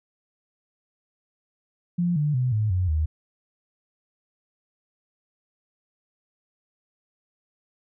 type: tone with pitch steps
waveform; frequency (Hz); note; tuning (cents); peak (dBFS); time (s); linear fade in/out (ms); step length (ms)
sine; 174.61 / 148.53 / 126.35 / 107.49 / 91.43 / 77.78; F3 / D3 / B2 / A2 / F#2 / D#2; 0 / +20 / +40 / -40 / -20 / 0; -20; 1.98-3.06; 10; 180
effects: none